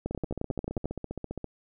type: two click trains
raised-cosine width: 2 ms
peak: -17 / -21 dBFS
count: 10 / 21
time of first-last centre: 0.06-0.856 / 0.11-1.443 s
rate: 11.3 / 15 Hz
effects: none